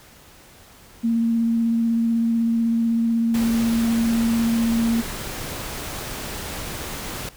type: tone with vibrato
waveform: sine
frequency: 230 Hz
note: A#3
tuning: 23 cents flat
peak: -17 dBFS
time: 1.03-5.02 s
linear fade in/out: 20 ms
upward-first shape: sine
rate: 16 Hz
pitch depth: 13 cents each way
type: noise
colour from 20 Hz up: pink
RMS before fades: -31 dBFS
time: 3.34-7.29 s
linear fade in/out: 2 ms
effects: pink hiss -48 dBFS RMS until 7.36 s